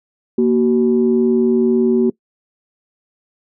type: tone pair together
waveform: sine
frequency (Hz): 235.2 / 377.1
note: A#3 / F#4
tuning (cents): +16 / +33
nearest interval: minor sixth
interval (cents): 817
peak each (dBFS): -13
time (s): 0.38-2.1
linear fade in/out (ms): 5
effects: noise-tail reverb RT60 0.1 s tail -22 dB re dry + tanh soft clip ceiling -4 dBFS